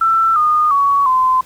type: tone with pitch steps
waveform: sine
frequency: 1335 / 1224.2 / 1122.6 / 1029.4 Hz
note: E6 / D#6 / C#6 / C6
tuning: +22 / -28 / +22 / -29 cents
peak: -10 dBFS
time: 0.01-1.41 s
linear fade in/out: 5 ms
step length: 350 ms
effects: pink hiss -44 dBFS RMS until 1.45 s